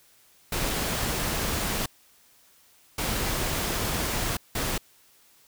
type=noise bursts at uneven times; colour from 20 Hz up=pink; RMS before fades=-28 dBFS; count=3; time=0.52-1.86 / 2.98-4.37 / 4.55-4.78 s; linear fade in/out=5 ms; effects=white hiss -59 dBFS RMS until 5.47 s

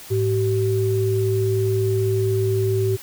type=tone pair together; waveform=sine; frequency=107.48 / 383 Hz; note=A2 / G4; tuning=-40 / -40 cents; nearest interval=octave + minor seventh; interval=2200 cents; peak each=-20 dBFS; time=0.1-2.97 s; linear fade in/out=20 ms; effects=white hiss -40 dBFS RMS until 3.02 s

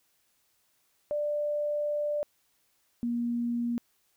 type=tone pair in turn; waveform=sine; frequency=591 / 237.6 Hz; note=D5 / A#3; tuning=+11 / +33 cents; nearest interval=octave + major third; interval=1578 cents; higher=first; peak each=-27 dBFS; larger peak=neither; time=1.11-2.23 / 3.03-3.78 s; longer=first; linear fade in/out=0 ms; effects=white hiss -71 dBFS RMS until 4.16 s

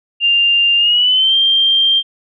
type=tone with pitch glide; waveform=sine; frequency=2795 to 3174 Hz; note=F7 to G7; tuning=+1 to +21 cents; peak=-9 dBFS; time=0.2-2.03 s; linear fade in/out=50 ms; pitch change=+220 cents; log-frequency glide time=0.77-1.36 s; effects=none

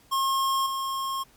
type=tone with level steps; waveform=square; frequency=1076 Hz; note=C6; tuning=48 cents sharp; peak=-23 / -28 dBFS; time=0.11-1.24 s; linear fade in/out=20 ms; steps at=0.66 s; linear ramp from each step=5 ms; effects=pink hiss -58 dBFS RMS until 1.36 s + MP3 96 kbps

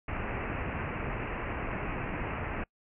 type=low-pass noise; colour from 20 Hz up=pink; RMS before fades=-35 dBFS; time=0.08-2.64 s; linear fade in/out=5 ms; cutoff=2700 Hz; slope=96 dB/octave; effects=noise-tail reverb RT60 0.1 s tail -26 dB re dry

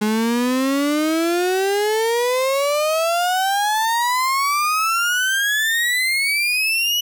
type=exponential sweep; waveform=35% pulse; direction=up; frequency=209.6 to 2960 Hz; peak=-15 dBFS; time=0.01-7.01 s; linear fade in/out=10 ms; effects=none

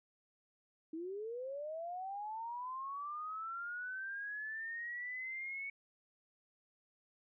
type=linear sweep; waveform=sine; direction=up; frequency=311.1 to 2230 Hz; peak=-40 dBFS; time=0.93-5.7 s; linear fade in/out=5 ms; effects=none

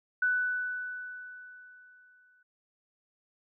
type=tone with exponential decay; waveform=sine; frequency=1491 Hz; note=F#6; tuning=13 cents sharp; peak=-23 dBFS; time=0.22-2.43 s; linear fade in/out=5 ms; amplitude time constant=480 ms; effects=none

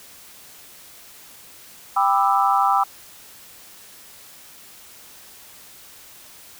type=chord; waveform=sine; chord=E minor seventh; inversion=first; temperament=just; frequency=791.1 / 988.9 / 1186.7 / 1318.5 Hz; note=G5 / B5 / D6 / E6; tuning=+16 / +2 / +18 / 0 cents; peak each=-19 / -22 / -21 / -22 dBFS; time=1.96-2.84 s; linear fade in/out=10 ms; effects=white hiss -45 dBFS RMS until 6.59 s

